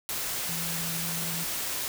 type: tone in noise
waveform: sine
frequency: 166.7 Hz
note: E3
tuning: 20 cents sharp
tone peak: -36 dBFS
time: 0.49-1.44 s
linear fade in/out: 0 ms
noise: white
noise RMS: -32 dBFS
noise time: 0.09-1.88 s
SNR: -7 dB
effects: none